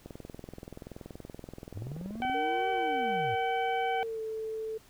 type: click train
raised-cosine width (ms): 2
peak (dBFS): -29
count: 48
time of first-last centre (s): 0.06-2.298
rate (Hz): 21
type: linear two-way sweep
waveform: triangle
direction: up then down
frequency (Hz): 87.31 to 392 to 94.9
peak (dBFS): -35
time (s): 1.74-3.36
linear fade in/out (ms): 20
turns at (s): 2.7
type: harmonic tone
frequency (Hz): 763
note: G5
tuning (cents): -47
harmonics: 1 / 2 / 3 / 4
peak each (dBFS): -29 / -39 / -39 / -44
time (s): 2.22-4.03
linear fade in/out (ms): 0
type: tone with pitch glide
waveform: sine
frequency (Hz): 466.2 to 440.5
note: A#4 to A4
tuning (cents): 0 to +2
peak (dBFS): -33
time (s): 2.34-4.78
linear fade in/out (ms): 10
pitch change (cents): -98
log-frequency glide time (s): 3.92-4.22
effects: pink hiss -59 dBFS RMS until 4.89 s